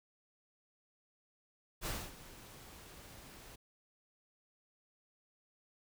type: noise with ADSR envelope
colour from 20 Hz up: pink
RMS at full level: -38 dBFS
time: 1.81-3.56 s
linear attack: 51 ms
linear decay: 250 ms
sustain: -16 dB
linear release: 9 ms
effects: none